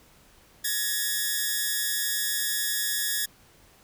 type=tone pair together; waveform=5% pulse; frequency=1689 / 1847.1 Hz; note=G#6 / A#6; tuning=+29 / -16 cents; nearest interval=major second; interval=155 cents; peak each=-16 / -20 dBFS; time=0.64-3.26 s; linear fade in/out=10 ms; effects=pink hiss -57 dBFS RMS until 3.83 s